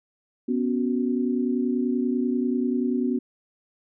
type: chord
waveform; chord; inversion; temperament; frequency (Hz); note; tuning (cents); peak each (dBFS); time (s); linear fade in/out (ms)
sine; B suspended second; none; equal; 246.9 / 277.2 / 370; B3 / C#4 / F#4; 0 / 0 / 0; -23 / -28 / -29; 0.48-3.19; 10
effects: none